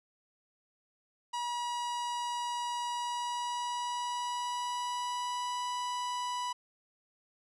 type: tone with pitch glide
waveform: 45% pulse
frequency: 964 to 985.4 Hz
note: B5 to B5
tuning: -42 to -4 cents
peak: -33 dBFS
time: 1.33-6.53 s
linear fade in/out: 10 ms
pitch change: +38 cents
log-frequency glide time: 2.9-5.69 s
effects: resampled to 22050 Hz